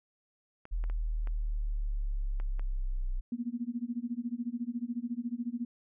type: clicks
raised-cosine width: 0.5 ms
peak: -32 dBFS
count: 6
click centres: 0.654 / 0.84 / 0.899 / 1.273 / 2.4 / 2.595 s
type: linear sweep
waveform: sine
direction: down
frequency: 40.57 to 30.87 Hz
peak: -29 dBFS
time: 0.71-3.21 s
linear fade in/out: 20 ms
type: tone with tremolo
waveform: sine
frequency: 238.7 Hz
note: A#3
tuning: 41 cents sharp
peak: -29 dBFS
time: 3.32-5.65 s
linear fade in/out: 2 ms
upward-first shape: sine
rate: 14 Hz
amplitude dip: 95%
effects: none